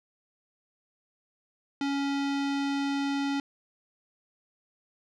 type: tone with low-pass filter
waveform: square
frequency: 279.3 Hz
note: C#4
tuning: 13 cents sharp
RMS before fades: -29 dBFS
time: 1.81-3.4 s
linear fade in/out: 2 ms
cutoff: 4500 Hz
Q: 1.2
effects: none